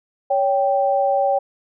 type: tone pair together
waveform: sine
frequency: 560 / 784 Hz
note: C#5 / G5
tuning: +18 / 0 cents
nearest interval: tritone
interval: 582 cents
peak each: -18 dBFS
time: 0.3-1.39 s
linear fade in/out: 10 ms
effects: none